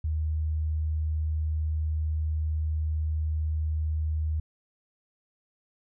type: tone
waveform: sine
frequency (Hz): 77.78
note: D#2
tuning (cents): 0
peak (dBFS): -25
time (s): 0.04-4.4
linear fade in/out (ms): 5
effects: none